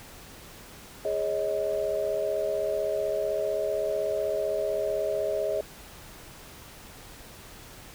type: chord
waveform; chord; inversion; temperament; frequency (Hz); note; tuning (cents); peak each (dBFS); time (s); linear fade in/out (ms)
sine; Ab suspended fourth; none; equal with one note detuned; 415.3 / 554.4 / 630.2; Ab4 / Db5 / Eb5; 0 / 0 / +22; -31 / -31 / -28; 1.05-5.61; 2
effects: pink hiss -47 dBFS RMS until 7.94 s